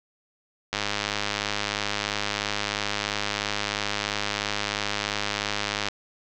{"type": "click train", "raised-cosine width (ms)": 0.2, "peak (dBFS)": -8, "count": 532, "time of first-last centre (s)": [0.73, 5.885], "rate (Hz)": 103, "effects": ["low-pass 7000 Hz 12 dB/octave", "8-bit"]}